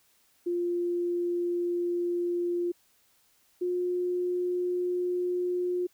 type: tone pair in turn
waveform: sine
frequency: 349.2 / 357.8 Hz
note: F4 / F4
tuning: 0 / +42 cents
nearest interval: unison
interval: 42 cents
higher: second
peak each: -26 dBFS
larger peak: neither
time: 0.46-2.72 / 3.61-5.87 s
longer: neither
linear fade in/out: 10 ms
effects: white hiss -66 dBFS RMS until 5.93 s